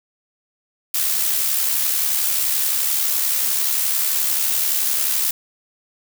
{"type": "noise with amplitude modulation", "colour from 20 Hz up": "blue", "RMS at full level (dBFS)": -18, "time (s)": [0.94, 5.31], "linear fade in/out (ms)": 5, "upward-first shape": "sine", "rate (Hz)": 71.5, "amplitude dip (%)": 40, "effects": []}